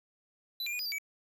square tone with pitch steps, 3984 / 2387 / 2457 / 4932 / 4669 / 2282 Hz, B7 / D7 / D#7 / D#8 / D8 / C#7, +14 / +28 / -22 / -16 / -11 / +50 cents, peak -34 dBFS, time 0.6-0.984 s, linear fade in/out 2 ms, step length 64 ms, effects 11-bit

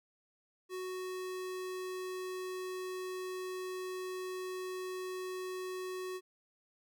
square tone, 370 Hz, F#4, in tune, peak -39 dBFS, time 0.69-6.21 s, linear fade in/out 50 ms, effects none

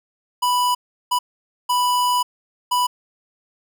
square tone bursts at uneven times, 987.8 Hz, B5, in tune, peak -17 dBFS, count 4, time 0.42-0.75 / 1.11-1.19 / 1.69-2.23 / 2.71-2.87 s, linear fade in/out 10 ms, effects none

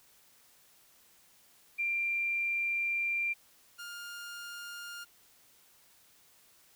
sine / sawtooth tone pair in turn, 2375 / 1409.6 Hz, D7 / F6, +19 / +16 cents, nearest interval major sixth, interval 903 cents, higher first, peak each -29 / -38 dBFS, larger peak first, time 1.78-3.34 / 3.78-5.05 s, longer first, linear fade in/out 20 ms, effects white hiss -63 dBFS RMS until 6.75 s

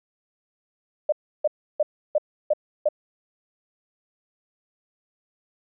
sine tone bursts, 602 Hz, D5, 43 cents sharp, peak -16 dBFS, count 6, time 1.09-2.888 s, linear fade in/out 5 ms, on 33 ms, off 320 ms, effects none

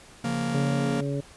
45% pulse chord, Bb minor, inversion first, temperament just, 139.85 / 174.81 / 233.1 Hz, Db3 / F3 / Bb3, +16 / +2 / 0 cents, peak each -32 / -33 / -28 dBFS, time 0.24-1.01 s, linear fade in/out 5 ms
harmonic tone, 140.7 Hz, C#3, 26 cents sharp, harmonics 1 / 2 / 3 / 4, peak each -28 / -32 / -34 / -35 dBFS, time 0.54-1.21 s, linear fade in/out 10 ms
effects pink hiss -50 dBFS RMS until 1.36 s + resampled to 24000 Hz

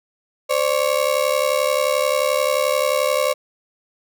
35% pulse ring-modulated tone, 554.4 Hz, C#5, in tune, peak -12 dBFS, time 0.49-3.34 s, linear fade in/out 20 ms, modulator 35.7 Hz, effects none

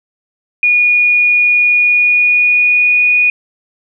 sine tone with pitch glide, 2447 to 2464 Hz, D#7 to D#7, -29 to -17 cents, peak -7 dBFS, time 0.63-3.3 s, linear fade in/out 2 ms, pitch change +12 cents, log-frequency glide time 1.69-3.13 s, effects none

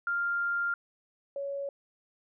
sine tone pair in turn, 1396.9 / 558.9 Hz, F6 / C#5, 0 / +14 cents, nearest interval octave + major third, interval 1586 cents, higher first, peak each -27 / -32 dBFS, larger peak first, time 0.07-0.74 / 1.36-1.69 s, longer first, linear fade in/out 2 ms, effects none

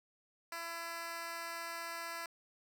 10% pulse tone with high-pass filter, 335.6 Hz, E4, 31 cents sharp, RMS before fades -43 dBFS, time 0.52-2.26 s, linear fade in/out 2 ms, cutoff 800 Hz, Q 0.68, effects none

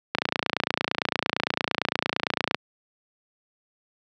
click train, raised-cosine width 0.3 ms, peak -5 dBFS, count 70, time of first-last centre 0.15-2.546 s, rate 28.8 Hz, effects high-pass 150 Hz 12 dB/octave

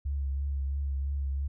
sine tone with vibrato, 69.3 Hz, C#2, in tune, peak -28 dBFS, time 0.05-1.48 s, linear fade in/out 10 ms, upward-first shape triangle, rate 3 Hz, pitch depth 38 cents each way, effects none

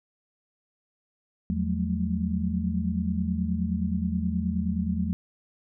sine tone cluster, 81.8 / 179.1 / 188.5 / 218.2 Hz, E2 / F3 / F#3 / A3, -13 / +44 / +32 / -14 cents, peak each -30 dBFS, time 1.5-5.13 s, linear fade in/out 0 ms, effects none

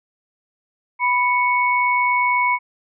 sine tone pair together, 987.8 / 2218 Hz, B5 / C#7, 0 / 0 cents, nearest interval octave + major second, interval 1400 cents, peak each -17 / -19 dBFS, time 0.99-2.59 s, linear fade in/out 50 ms, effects none

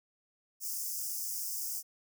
white high-pass noise, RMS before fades -37 dBFS, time 0.6-1.83 s, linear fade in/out 50 ms, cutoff 5000 Hz, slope 96 dB/octave, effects none

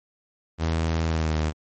sawtooth tone with pitch glide, 81.3 to 77.76 Hz, E2 to D#2, -23 to 0 cents, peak -18 dBFS, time 0.58-1.53 s, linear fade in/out 50 ms, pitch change -77 cents, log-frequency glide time 1.08-1.38 s, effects low-pass 8000 Hz 12 dB/octave + MP3 32 kbps

